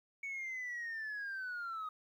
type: linear sweep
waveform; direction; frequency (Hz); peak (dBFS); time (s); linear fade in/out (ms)
sine; down; 2236 to 1244.5; -37; 0.23-1.89; 5
effects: tanh soft clip ceiling -37 dBFS + 12-bit